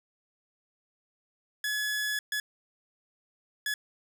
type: tone bursts at uneven times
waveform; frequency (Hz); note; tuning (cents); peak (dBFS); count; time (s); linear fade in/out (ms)
sawtooth; 1700; G#6; +40; -25; 3; 1.64-2.19 / 2.32-2.4 / 3.66-3.74; 2
effects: none